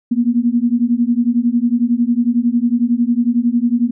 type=beating tone pair; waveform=sine; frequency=233.1 / 244.1 Hz; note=A#3 / B3; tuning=0 / -20 cents; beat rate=11 Hz; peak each=-15 dBFS; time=0.11-3.91 s; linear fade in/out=10 ms; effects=none